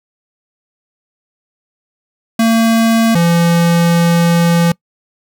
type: tone pair in turn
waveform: square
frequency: 226.9 / 169.98 Hz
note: A#3 / F3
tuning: -47 / -47 cents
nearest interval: perfect fourth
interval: 500 cents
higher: first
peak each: -9 dBFS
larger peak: neither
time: 2.39-3.15 / 3.15-4.72 s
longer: second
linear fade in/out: 5 ms
effects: noise-tail reverb RT60 0.1 s tail -24 dB re dry